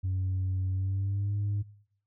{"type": "tone with pitch glide", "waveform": "sine", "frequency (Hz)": [93.7, 102.18], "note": ["F#2", "G#2"], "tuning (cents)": [22, -28], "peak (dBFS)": -25, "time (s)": [0.03, 1.63], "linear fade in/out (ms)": 20, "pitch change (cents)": 150, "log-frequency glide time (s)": [0.7, 1.35], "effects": ["noise-tail reverb RT60 0.7 s tail -23 dB re dry", "tanh soft clip ceiling -25 dBFS"]}